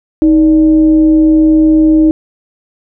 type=tone with frequency modulation; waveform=sine; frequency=314 Hz; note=D#4; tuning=16 cents sharp; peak=-4 dBFS; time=0.22-2.11 s; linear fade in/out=0 ms; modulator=271 Hz; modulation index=0.29; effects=none